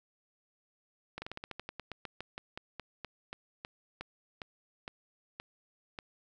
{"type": "slowing click train", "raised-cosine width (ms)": 0.3, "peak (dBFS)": -24, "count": 24, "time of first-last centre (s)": [1.18, 5.988], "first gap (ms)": 40, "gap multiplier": 1.13, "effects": []}